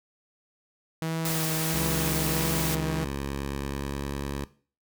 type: tone with vibrato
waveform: sawtooth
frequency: 160.8 Hz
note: E3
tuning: 43 cents flat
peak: -24 dBFS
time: 1.02-3.04 s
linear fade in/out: 0 ms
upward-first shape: sine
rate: 1.5 Hz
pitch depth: 22 cents each way
type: noise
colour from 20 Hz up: white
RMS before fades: -31 dBFS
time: 1.25-2.75 s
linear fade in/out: 2 ms
type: tone with pitch glide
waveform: 10% pulse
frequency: 69.3 to 70.06 Hz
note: C#2 to C#2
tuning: 0 to +19 cents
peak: -22 dBFS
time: 1.73-4.45 s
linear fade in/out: 10 ms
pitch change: +19 cents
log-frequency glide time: 3.64-4 s
effects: noise-tail reverb RT60 0.4 s tail -17 dB re dry